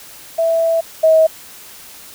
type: tone pair in turn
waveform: sine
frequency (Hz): 659.3 / 638.7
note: E5 / D#5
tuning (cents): 0 / +45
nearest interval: minor second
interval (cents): 55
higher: first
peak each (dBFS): -12 / -7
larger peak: second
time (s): 0.38-0.81 / 1.03-1.27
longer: first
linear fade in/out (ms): 10
effects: white hiss -38 dBFS RMS until 2.14 s